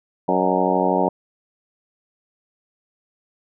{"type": "harmonic tone with a mistuned harmonic", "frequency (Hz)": 92.5, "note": "F#2", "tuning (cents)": 0, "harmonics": [2, 3, 4, 5, 6, 7, 8, 9, 10], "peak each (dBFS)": [-25, -25, -25, -25, -25, -25, -25, -25, -25], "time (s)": [0.28, 1.09], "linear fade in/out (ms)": 5, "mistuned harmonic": 7, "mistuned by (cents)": -58, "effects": []}